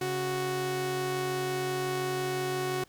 sawtooth tone pair together, 138.59 / 370 Hz, C#3 / F#4, 0 / 0 cents, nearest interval octave + perfect fourth, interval 1700 cents, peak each -32 / -26 dBFS, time 0.01-2.84 s, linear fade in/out 5 ms, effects pink hiss -61 dBFS RMS until 2.88 s

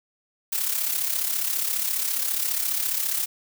blue noise with amplitude modulation, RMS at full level -23 dBFS, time 0.52-3.26 s, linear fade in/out 10 ms, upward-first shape sine, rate 34.7 Hz, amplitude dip 60%, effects none

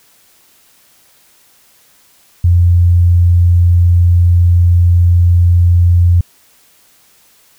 sine tone, 87.31 Hz, F2, in tune, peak -5 dBFS, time 2.44-6.21 s, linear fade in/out 5 ms, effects white hiss -49 dBFS RMS until 7.58 s

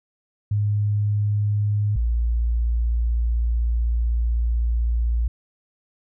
sine tone pair in turn, 103.83 / 57.94 Hz, G#2 / A#1, 0 / -10 cents, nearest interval minor seventh, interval 1010 cents, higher first, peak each -18 dBFS, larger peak neither, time 0.51-1.96 / 1.96-5.28 s, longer second, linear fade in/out 5 ms, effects none

